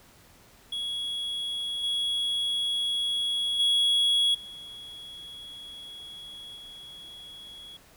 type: tone with level steps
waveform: triangle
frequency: 3340 Hz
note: G#7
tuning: 9 cents sharp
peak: -28 / -24 / -19 / -39 / -41 dBFS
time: 0.72-7.77 s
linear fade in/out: 5 ms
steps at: 1.83 / 3.59 / 4.34 / 6.56 s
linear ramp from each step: 10 ms
effects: pink hiss -56 dBFS RMS until 7.96 s